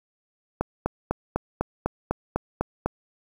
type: click train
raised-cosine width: 1 ms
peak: -9 dBFS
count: 10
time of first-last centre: 0.61-2.86 s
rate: 4 Hz
effects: 7-bit